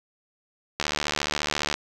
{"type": "click train", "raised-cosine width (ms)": 0.2, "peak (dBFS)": -7, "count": 71, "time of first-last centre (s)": [0.8, 1.741], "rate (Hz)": 74.4, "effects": []}